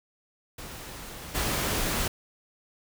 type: noise with level steps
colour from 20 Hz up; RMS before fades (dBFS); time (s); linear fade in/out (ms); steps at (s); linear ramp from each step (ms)
pink; -41 / -28; 0.58-2.08; 5; 1.34; 20
effects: none